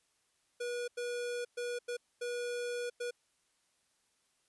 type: tone bursts at uneven times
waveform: square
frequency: 484 Hz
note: B4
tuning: 35 cents flat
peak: -36 dBFS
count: 6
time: 0.6-0.88 / 0.97-1.45 / 1.57-1.79 / 1.88-1.97 / 2.21-2.9 / 3-3.11 s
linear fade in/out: 10 ms
effects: white hiss -75 dBFS RMS until 4.48 s + resampled to 24000 Hz